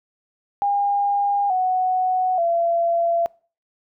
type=tone with pitch steps; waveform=sine; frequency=808 / 740.9 / 679.4 Hz; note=G#5 / F#5 / F5; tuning=-48 / +2 / -48 cents; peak=-17 dBFS; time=0.62-3.26 s; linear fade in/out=0 ms; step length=880 ms; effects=noise-tail reverb RT60 0.4 s tail -24 dB re dry